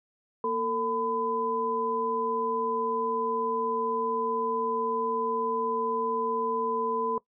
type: tone cluster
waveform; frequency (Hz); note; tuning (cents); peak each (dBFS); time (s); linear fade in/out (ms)
sine; 234 / 450.5 / 1006; A#3 / A4 / B5; +7 / +41 / +32; -37 / -28 / -29; 0.44-7.18; 2
effects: noise-tail reverb RT60 0.1 s tail -20 dB re dry